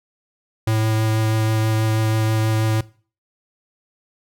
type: tone with vibrato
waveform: square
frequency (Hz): 110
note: A2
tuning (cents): 0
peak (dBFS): -17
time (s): 0.67-2.81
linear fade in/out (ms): 5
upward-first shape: triangle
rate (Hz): 6.2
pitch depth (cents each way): 12
effects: noise-tail reverb RT60 0.4 s tail -20 dB re dry